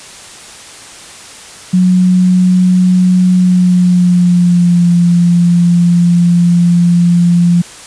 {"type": "tone with pitch glide", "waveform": "sine", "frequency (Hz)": [182.5, 173.46], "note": ["F#3", "F3"], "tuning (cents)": [-24, -11], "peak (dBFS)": -5, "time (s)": [1.73, 7.62], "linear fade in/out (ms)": 10, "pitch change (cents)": -87, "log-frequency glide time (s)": [3.32, 4.9], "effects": ["white hiss -32 dBFS RMS until 7.86 s", "resampled to 22050 Hz"]}